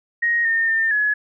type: tone with pitch steps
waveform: sine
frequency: 1875 / 1824 / 1804 / 1694 Hz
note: A#6 / A#6 / A6 / G#6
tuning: +10 / -38 / +43 / +34 cents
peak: -16 dBFS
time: 0.22-1.14 s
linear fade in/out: 10 ms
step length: 230 ms
effects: none